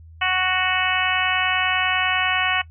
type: harmonic tone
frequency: 370 Hz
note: F#4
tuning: in tune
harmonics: 2 / 3 / 4 / 5 / 6 / 7 / 8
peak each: -26 / -26 / -26 / -26 / -26 / -26 / -26 dBFS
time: 0.21-2.62 s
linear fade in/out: 10 ms
effects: noise-tail reverb RT60 0.1 s tail -19 dB re dry + added 81 Hz sine -41 dBFS peak until 2.7 s